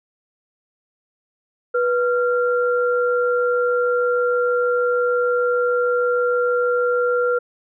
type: tone pair together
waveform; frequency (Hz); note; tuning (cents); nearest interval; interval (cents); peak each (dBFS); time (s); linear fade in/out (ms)
sine; 489.5 / 1383; B4 / F6; -15 / -17; octave + tritone; 1798; -17 / -22; 1.74-7.39; 10
effects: none